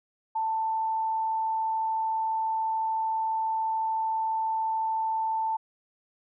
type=tone; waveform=sine; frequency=887 Hz; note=A5; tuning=14 cents sharp; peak=-25 dBFS; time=0.35-5.57 s; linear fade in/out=10 ms; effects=none